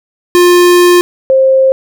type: tone pair in turn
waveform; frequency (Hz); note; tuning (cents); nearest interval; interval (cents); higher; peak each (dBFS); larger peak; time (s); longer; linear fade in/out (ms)
square / sine; 353.6 / 529.8; F4 / C5; +22 / +22; perfect fifth; 700; second; -4; neither; 0.35-1.01 / 1.3-1.72; first; 0
effects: none